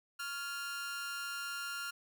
sawtooth tone with amplitude modulation, 1396.9 Hz, F6, in tune, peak -32 dBFS, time 0.19-1.91 s, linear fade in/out 10 ms, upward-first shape sine, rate 293 Hz, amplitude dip 60%, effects none

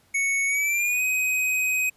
square tone with pitch glide, 2217 to 2517 Hz, C#7 to D#7, 0 to +19 cents, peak -22 dBFS, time 0.14-1.9 s, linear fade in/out 10 ms, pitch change +219 cents, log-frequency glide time 0.47-1.03 s, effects pink hiss -61 dBFS RMS until 1.96 s + resampled to 32000 Hz

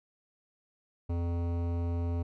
sine tone with hard clipping, 85.6 Hz, F2, 34 cents flat, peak -31 dBFS, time 1.09-2.23 s, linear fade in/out 10 ms, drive 16 dB, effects none

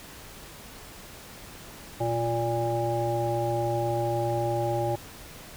harmonic tone with a mistuned harmonic, 116.54 Hz, A#2, in tune, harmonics 1 / 3 / 5 / 7, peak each -30 / -30 / -30 / -30 dBFS, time 2-4.96 s, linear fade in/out 10 ms, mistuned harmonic 1, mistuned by +32 cents, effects pink hiss -45 dBFS RMS until 5.56 s

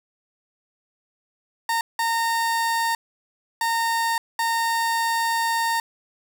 30% pulse tone bursts at uneven times, 918 Hz, A#5, 27 cents flat, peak -18 dBFS, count 4, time 1.69-1.81 / 1.99-2.95 / 3.61-4.18 / 4.39-5.8 s, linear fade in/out 2 ms, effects none

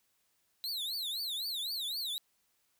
45% pulse tone with vibrato, 3964 Hz, B7, 6 cents sharp, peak -34 dBFS, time 0.64-2.18 s, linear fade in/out 0 ms, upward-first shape triangle, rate 3.9 Hz, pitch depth 280 cents each way, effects white hiss -75 dBFS RMS until 2.79 s

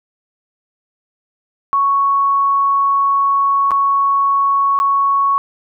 sine tone with dropouts, 1110 Hz, C#6, 2 cents sharp, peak -11 dBFS, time 1.73-5.38 s, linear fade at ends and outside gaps 0 ms, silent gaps 3.708-3.716 / 4.79-4.8 s, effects none

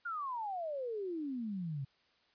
sine exponential sweep, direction down, 1445 to 130.81 Hz, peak -36 dBFS, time 0.05-1.85 s, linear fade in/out 10 ms, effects white hiss -71 dBFS RMS until 2.34 s + resampled to 11025 Hz

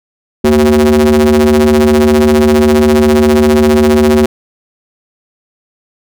square ring-modulated tone, 73.9 Hz, D2, 11 cents sharp, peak -3 dBFS, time 0.44-4.26 s, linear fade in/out 5 ms, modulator 303 Hz, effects none

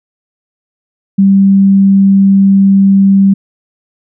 sine tone, 195.6 Hz, G3, 4 cents flat, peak -3 dBFS, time 1.18-3.34 s, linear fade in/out 10 ms, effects none

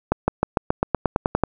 accelerating click train, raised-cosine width 1 ms, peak -3 dBFS, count 12, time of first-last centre 0.12-1.437 s, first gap 160 ms, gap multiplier 0.94, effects none

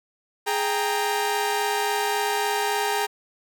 sawtooth tone cluster, 416.3 / 789 / 929 Hz, G#4 / G5 / A#5, +4 / +11 / -6 cents, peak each -23 dBFS, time 0.46-3.07 s, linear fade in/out 20 ms, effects none

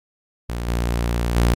sawtooth tone with level steps, 58.8 Hz, A#1, 16 cents sharp, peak -20 / -15 / -10 dBFS, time 0.49-1.54 s, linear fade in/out 5 ms, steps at 0.67 / 1.35 s, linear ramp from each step 20 ms, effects MP3 96 kbps

